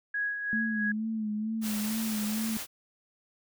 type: tone with tremolo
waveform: sine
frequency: 1661.2 Hz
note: G#6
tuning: in tune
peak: -27 dBFS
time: 0.14-0.92 s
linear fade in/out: 5 ms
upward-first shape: sine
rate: 3 Hz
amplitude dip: 50%
type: tone with vibrato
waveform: sine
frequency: 216.9 Hz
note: A3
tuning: 25 cents flat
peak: -29 dBFS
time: 0.53-2.57 s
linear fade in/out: 0 ms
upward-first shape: sine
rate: 2.2 Hz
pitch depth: 51 cents each way
type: noise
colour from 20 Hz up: white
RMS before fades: -37 dBFS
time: 1.61-2.67 s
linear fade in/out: 50 ms
effects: none